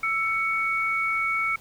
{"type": "tone pair together", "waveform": "sine", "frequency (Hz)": [1325.4, 2229], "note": ["E6", "C#7"], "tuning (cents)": [9, 9], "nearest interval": "major sixth", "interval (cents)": 900, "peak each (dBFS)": [-27, -24], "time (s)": [0.03, 1.56], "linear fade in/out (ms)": 5, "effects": ["pink hiss -51 dBFS RMS until 1.6 s"]}